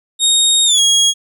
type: tone with pitch glide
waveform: 25% pulse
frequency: 3726 to 3300 Hz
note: A#7 to G#7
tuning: -2 to -12 cents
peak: -5 dBFS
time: 0.19-1.14 s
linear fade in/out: 50 ms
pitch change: -210 cents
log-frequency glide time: 0.65-0.8 s
effects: none